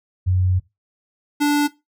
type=tone pair in turn; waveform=sine / square; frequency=92 / 292.1 Hz; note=F#2 / D4; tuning=-9 / -9 cents; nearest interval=octave + minor sixth; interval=2000 cents; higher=second; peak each=-15 dBFS; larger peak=neither; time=0.26-0.6 / 1.4-1.68 s; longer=first; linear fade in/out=20 ms; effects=noise-tail reverb RT60 0.2 s tail -17 dB re dry